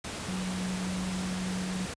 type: tone in noise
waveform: sine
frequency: 185 Hz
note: F#3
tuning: in tune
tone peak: -31 dBFS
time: 0.28-1.86 s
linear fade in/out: 5 ms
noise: pink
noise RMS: -37 dBFS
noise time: 0.04-1.94 s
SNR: +3 dB
effects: high-pass 60 Hz 12 dB/octave + resampled to 22050 Hz